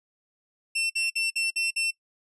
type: tone bursts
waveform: sawtooth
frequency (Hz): 2699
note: E7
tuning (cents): +40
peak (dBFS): -21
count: 6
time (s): 0.75-1.91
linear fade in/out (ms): 10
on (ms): 150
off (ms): 52
effects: noise-tail reverb RT60 0.1 s tail -22 dB re dry + resampled to 24000 Hz